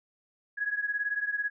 sine beating tone pair, 1664 / 1682 Hz, G#6 / G#6, +3 / +22 cents, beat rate 18 Hz, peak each -30 / -33 dBFS, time 0.57-1.5 s, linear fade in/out 20 ms, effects none

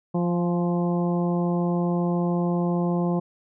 harmonic tone with a mistuned harmonic, 174.61 Hz, F3, in tune, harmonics 1 / 2 / 3 / 4 / 5 / 6, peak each -22 / -28 / -32 / -34 / -36 / -38 dBFS, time 0.14-3.2 s, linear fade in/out 10 ms, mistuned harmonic 5, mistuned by -26 cents, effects none

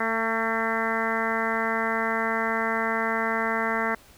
harmonic tone, 225 Hz, A3, 39 cents sharp, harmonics 1 / 2 / 3 / 4 / 5 / 6 / 7 / 8 / 9, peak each -32 / -32 / -32 / -32 / -32 / -32 / -32 / -32 / -32 dBFS, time 0-3.95 s, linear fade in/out 5 ms, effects pink hiss -53 dBFS RMS until 4.17 s

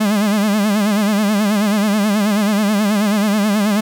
45% pulse tone with vibrato, 207.7 Hz, G#3, in tune, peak -13 dBFS, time 0-3.81 s, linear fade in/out 10 ms, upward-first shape sine, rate 9.3 Hz, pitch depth 90 cents each way, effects none

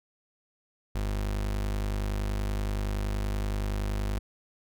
35% pulse tone, 50.6 Hz, G#1, 44 cents flat, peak -26 dBFS, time 0.95-4.19 s, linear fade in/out 5 ms, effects none

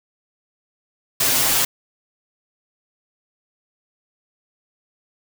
white noise with comb filter, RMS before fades -18 dBFS, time 1.2-1.65 s, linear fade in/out 5 ms, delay 7.6 ms, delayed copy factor +0.95, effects none

